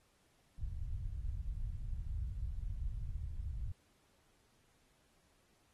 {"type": "low-pass noise", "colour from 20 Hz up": "pink", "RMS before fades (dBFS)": -40, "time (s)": [0.58, 3.72], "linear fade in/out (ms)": 5, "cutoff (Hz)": 100, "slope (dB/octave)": 24, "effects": ["pink hiss -73 dBFS RMS until 5.73 s", "AAC 32 kbps"]}